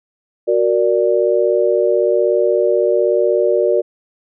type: chord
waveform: sine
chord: Gb augmented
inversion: none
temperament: equal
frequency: 370 / 466.2 / 587.3 Hz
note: Gb4 / Bb4 / D5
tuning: 0 / 0 / 0 cents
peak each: -16 dBFS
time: 0.47-3.82 s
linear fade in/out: 20 ms
effects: none